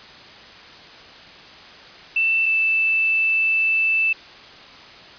sine tone pair in turn, 2665 / 2644 Hz, E7 / E7, +18 / +5 cents, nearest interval unison, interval 13 cents, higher first, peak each -16 / -16 dBFS, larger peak neither, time 2.16-2.46 / 2.46-4.13 s, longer second, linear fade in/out 5 ms, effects white hiss -42 dBFS RMS until 5.18 s + resampled to 11025 Hz

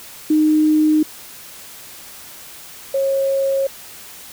sine tone pair in turn, 307.8 / 544.6 Hz, D#4 / C#5, -19 / -31 cents, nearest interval minor seventh, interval 988 cents, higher second, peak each -11 / -15 dBFS, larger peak first, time 0.3-1.03 / 2.94-3.67 s, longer neither, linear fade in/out 5 ms, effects white hiss -38 dBFS RMS until 4.32 s

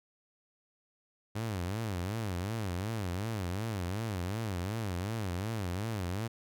sawtooth tone with vibrato, 99.9 Hz, G2, 33 cents sharp, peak -29 dBFS, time 1.35-6.28 s, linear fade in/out 10 ms, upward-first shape sine, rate 2.7 Hz, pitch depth 240 cents each way, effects none

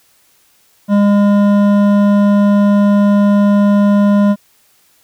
triangle tone with hard clipping, 203.4 Hz, G#3, 36 cents flat, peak -9 dBFS, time 0.88-4.36 s, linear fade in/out 50 ms, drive 15 dB, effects white hiss -53 dBFS RMS until 5.03 s

